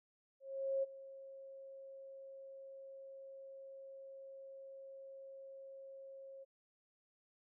sine tone with ADSR envelope, 541 Hz, C#5, 42 cents flat, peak -32 dBFS, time 0.4-6.45 s, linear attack 430 ms, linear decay 21 ms, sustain -18 dB, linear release 23 ms, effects none

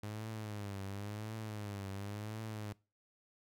sawtooth tone with vibrato, 103.83 Hz, G#2, in tune, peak -37 dBFS, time 0.03-2.73 s, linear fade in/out 5 ms, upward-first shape triangle, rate 0.94 Hz, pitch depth 120 cents each way, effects noise-tail reverb RT60 0.3 s tail -22 dB re dry

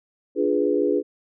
sine chord, D diminished seventh, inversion none, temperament equal, 293.7 / 349.2 / 415.3 / 493.9 Hz, D4 / F4 / Ab4 / Cb5, 0 / 0 / 0 / 0 cents, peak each -24 / -25 / -22 / -25 dBFS, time 0.35-1.03 s, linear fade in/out 50 ms, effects none

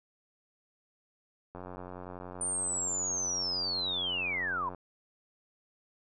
click train, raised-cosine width 1 ms, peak -29 dBFS, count 291, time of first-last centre 1.55-4.747 s, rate 90.7 Hz
sine linear sweep, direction down, 9050 to 946 Hz, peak -30 dBFS, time 2.41-4.69 s, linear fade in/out 2 ms
effects none

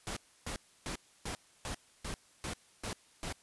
pink noise bursts, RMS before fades -39 dBFS, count 9, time 0.07-3.325 s, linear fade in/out 0 ms, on 95 ms, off 300 ms, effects white hiss -64 dBFS RMS until 3.42 s + resampled to 24000 Hz

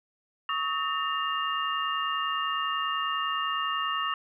sine tone cluster, 1122 / 1272 / 1817 / 2809 Hz, C#6 / D#6 / A#6 / F7, +21 / +38 / -45 / +9 cents, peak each -31 / -31 / -35 / -33 dBFS, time 0.49-4.14 s, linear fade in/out 2 ms, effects none

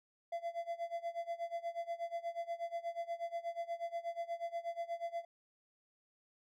triangle tone with tremolo, 680 Hz, F5, 46 cents flat, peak -33 dBFS, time 0.32-5.25 s, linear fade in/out 5 ms, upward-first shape sine, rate 8.3 Hz, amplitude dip 90%, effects none

